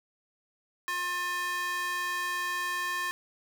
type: tone with high-pass filter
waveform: square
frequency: 356.3 Hz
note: F4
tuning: 35 cents sharp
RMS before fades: -32 dBFS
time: 0.88-3.11 s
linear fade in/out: 0 ms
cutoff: 1400 Hz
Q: 8.7
effects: none